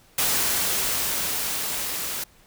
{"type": "noise with level ramp", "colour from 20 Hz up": "white", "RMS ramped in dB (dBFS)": [-22, -30], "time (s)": [0.18, 2.24], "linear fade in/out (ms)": 5, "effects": ["pink hiss -56 dBFS RMS until 2.46 s"]}